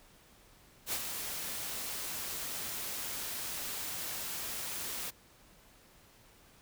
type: noise with ADSR envelope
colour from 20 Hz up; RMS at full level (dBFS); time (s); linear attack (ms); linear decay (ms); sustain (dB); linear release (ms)
white; -33; 0.86-5.11; 64; 67; -6; 19
effects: pink hiss -61 dBFS RMS until 6.61 s

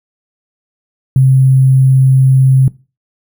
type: tone with sample-and-hold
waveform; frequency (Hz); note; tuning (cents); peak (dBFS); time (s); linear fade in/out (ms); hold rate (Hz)
sine; 132.1; C3; +17; -4; 1.16-2.68; 2; 11025
effects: noise-tail reverb RT60 0.3 s tail -20 dB re dry

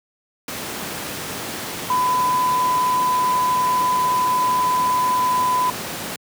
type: tone in noise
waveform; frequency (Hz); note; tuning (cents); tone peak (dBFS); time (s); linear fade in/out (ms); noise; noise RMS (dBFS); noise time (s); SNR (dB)
sine; 1003; B5; +26; -16; 1.9-5.7; 2; pink; -28; 0.48-6.16; +9
effects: high-pass 150 Hz 12 dB/octave

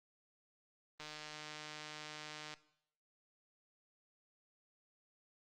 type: click train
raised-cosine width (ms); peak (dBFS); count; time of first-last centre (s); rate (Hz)
0.2; -30; 235; 1-2.539; 152
effects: noise-tail reverb RT60 0.7 s tail -17 dB re dry + Opus 24 kbps

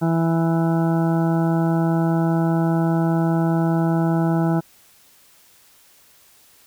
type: harmonic tone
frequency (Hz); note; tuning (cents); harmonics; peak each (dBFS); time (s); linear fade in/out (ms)
165; E3; +2; 1 / 2 / 3 / 4 / 5 / 6 / 8 / 9; -18 / -22 / -35 / -28 / -29 / -36 / -35 / -38; 0.01-4.61; 20
effects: white hiss -53 dBFS RMS until 6.66 s

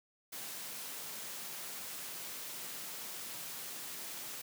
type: high-pass noise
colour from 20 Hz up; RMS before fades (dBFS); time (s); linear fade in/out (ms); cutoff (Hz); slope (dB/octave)
white; -44; 0.32-4.42; 10; 120; 48
effects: none

